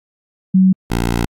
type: tone pair in turn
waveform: sine / 10% pulse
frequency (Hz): 188.1 / 58.28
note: F#3 / A#1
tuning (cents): +29 / 0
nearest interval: octave + minor sixth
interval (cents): 2029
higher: first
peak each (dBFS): -7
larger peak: neither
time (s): 0.54-0.73 / 0.9-1.26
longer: second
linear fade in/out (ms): 10
effects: AAC 64 kbps